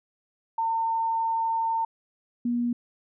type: tone pair in turn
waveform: sine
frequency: 906 / 240 Hz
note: A#5 / B3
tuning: -50 / -49 cents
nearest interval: octave + major seventh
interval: 2299 cents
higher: first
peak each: -23 / -23 dBFS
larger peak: neither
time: 0.58-1.85 / 2.45-2.73 s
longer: first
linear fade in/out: 5 ms
effects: none